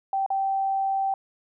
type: tone with dropouts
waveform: sine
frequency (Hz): 778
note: G5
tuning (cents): -13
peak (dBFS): -22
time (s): 0.13-1.14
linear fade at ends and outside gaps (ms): 2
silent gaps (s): 0.263-0.303
effects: none